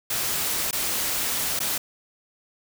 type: noise with dropouts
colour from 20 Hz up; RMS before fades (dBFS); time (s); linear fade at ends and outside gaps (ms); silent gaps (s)
white; -26; 0.1-1.78; 5; 0.711-0.728 / 1.592-1.602
effects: none